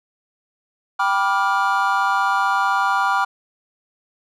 triangle chord, G dominant seventh, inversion none, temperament just, 784 / 980 / 1176 / 1411.2 Hz, G5 / B5 / D6 / F6, 0 / -14 / +2 / +18 cents, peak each -20 dBFS, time 0.99-3.25 s, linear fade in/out 10 ms, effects none

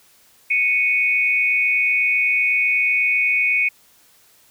sine tone pair together, 2217 / 2489 Hz, C#7 / D#7, 0 / 0 cents, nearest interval major second, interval 200 cents, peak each -18 dBFS, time 0.5-3.69 s, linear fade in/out 10 ms, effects white hiss -54 dBFS RMS until 4.5 s

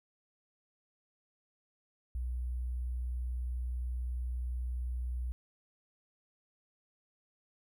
sine tone with sample-and-hold, 61.5 Hz, B1, 7 cents flat, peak -33 dBFS, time 2.15-5.32 s, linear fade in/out 0 ms, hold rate 11025 Hz, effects none

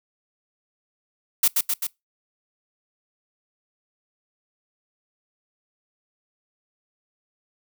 blue noise with echo, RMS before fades -17 dBFS, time 1.43-1.48 s, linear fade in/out 5 ms, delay 130 ms, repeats 3, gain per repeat -3 dB, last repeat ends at 1.87 s, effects noise-tail reverb RT60 0.2 s tail -24 dB re dry

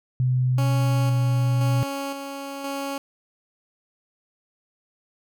sine tone with pitch glide, 127.1 to 123.62 Hz, C3 to B2, -50 to +2 cents, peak -18 dBFS, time 0.2-1.83 s, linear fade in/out 0 ms, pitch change -48 cents, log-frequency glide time 0.55-1.18 s
15% pulse tone with tremolo, 277.2 Hz, C#4, in tune, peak -21 dBFS, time 0.58-2.98 s, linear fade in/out 2 ms, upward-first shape square, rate 0.97 Hz, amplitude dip 40%
effects none

